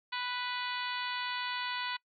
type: harmonic tone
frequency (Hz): 493.9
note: B4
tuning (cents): 0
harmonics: 2 / 3 / 4 / 5 / 6 / 7 / 8 / 9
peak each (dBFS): -38 / -40 / -41 / -42 / -43 / -43 / -44 / -45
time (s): 0.12-1.97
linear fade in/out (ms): 10
effects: noise-tail reverb RT60 0.1 s tail -24 dB re dry + MP3 96 kbps